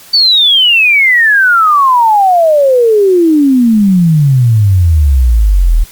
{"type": "exponential sweep", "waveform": "sine", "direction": "down", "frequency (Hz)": [4599, 37.45], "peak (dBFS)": -4, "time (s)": [0.13, 5.84], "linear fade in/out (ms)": 10, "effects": ["white hiss -36 dBFS RMS until 5.91 s", "Opus 48 kbps"]}